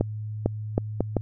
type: accelerating click train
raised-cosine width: 2 ms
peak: -8 dBFS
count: 5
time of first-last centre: 0.01-1.167 s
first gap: 450 ms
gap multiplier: 0.71
effects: added 107 Hz sine -30 dBFS peak until 1.21 s